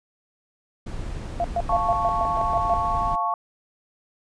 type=noise; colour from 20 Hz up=brown; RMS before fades=-31 dBFS; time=0.86-3.16 s; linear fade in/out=10 ms
type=tone bursts; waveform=sine; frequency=690 Hz; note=F5; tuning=21 cents flat; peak=-20 dBFS; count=9; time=1.4-2.738 s; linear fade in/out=0 ms; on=42 ms; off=120 ms
type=chord; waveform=sine; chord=F augmented; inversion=none; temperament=equal; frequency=698.5 / 880 / 1108.7 Hz; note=F5 / A5 / C#6; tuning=0 / 0 / 0 cents; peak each=-27 / -27 / -24 dBFS; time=1.69-3.34 s; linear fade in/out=2 ms
effects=resampled to 22050 Hz